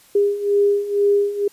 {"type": "beating tone pair", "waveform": "sine", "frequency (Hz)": [404.2, 406.3], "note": ["G#4", "G#4"], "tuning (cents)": [-47, -38], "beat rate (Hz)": 2.1, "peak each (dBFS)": [-20, -16], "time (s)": [0.15, 1.48], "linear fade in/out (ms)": 5, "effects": ["white hiss -51 dBFS RMS until 1.52 s", "resampled to 32000 Hz"]}